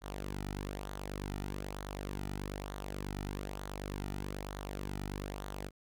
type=tone with flanger; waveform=sawtooth; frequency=49.24 Hz; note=G1; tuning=8 cents sharp; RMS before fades=-41 dBFS; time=0.01-5.71 s; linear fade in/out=50 ms; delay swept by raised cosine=0.38 to 1.88 ms; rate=1.1 Hz; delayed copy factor=-0.55; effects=none